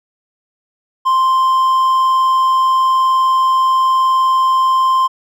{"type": "tone", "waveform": "triangle", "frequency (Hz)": 1046.5, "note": "C6", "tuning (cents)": 0, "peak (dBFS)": -8, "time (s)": [1.05, 5.08], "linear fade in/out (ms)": 20, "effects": []}